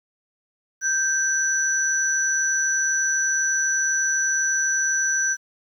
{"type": "tone pair together", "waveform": "sine", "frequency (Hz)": [1568, 5926], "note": ["G6", "F#8"], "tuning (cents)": [0, 2], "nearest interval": "octave + major seventh", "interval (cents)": 2302, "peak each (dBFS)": -22, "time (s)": [0.81, 5.37], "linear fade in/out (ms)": 50, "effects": ["9-bit"]}